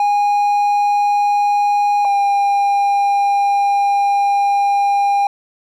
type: tone pair in turn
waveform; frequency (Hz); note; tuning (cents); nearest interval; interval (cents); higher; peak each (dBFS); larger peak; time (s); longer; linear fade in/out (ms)
triangle; 820 / 804.5; G#5 / G5; -22 / +45; unison; 33; first; -10; neither; 0-2.05 / 2.05-5.27; second; 2
effects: none